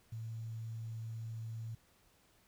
sine tone with quantisation, 112.8 Hz, A2, 44 cents sharp, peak -40 dBFS, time 0.12-1.75 s, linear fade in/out 5 ms, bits 11, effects pink hiss -69 dBFS RMS until 2.47 s

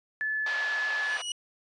sine tone with pitch glide, 1731 to 1718.1 Hz, A6 to A6, -29 to -42 cents, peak -27 dBFS, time 0.21-1.17 s, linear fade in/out 0 ms, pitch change -13 cents, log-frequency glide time 0.34-0.66 s
pink band-pass noise, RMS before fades -38 dBFS, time 0.46-1.22 s, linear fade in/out 5 ms, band 660 to 4600 Hz, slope 24 dB/octave
sawtooth tone with exponential growth, 2916 Hz, F#7, 26 cents flat, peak -25 dBFS, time 0.86-1.32 s, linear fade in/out 2 ms, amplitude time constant 98 ms
effects resampled to 22050 Hz

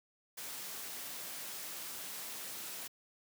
white noise, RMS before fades -44 dBFS, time 0.37-2.88 s, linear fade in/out 10 ms, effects high-pass 150 Hz 12 dB/octave

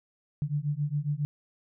sine beating tone pair, 143.1 / 150.4 Hz, D3 / D3, -45 / +42 cents, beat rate 7.3 Hz, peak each -30 dBFS, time 0.42-1.25 s, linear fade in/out 0 ms, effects none

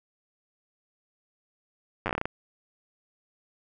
slowing click train, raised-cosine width 0.5 ms, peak -13 dBFS, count 10, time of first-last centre 2.06-2.255 s, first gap 9 ms, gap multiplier 1.21, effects none

